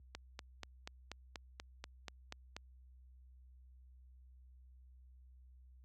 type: click train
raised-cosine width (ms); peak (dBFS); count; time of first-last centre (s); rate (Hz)
0.2; -27; 11; 0.15-2.565; 4.14
effects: added 63 Hz sine -49 dBFS peak until 5.84 s + high-pass 100 Hz 12 dB/octave